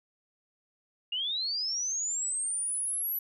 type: linear sweep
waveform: sine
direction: up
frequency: 2799 to 11940 Hz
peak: -29 dBFS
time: 1.12-3.19 s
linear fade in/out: 5 ms
effects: none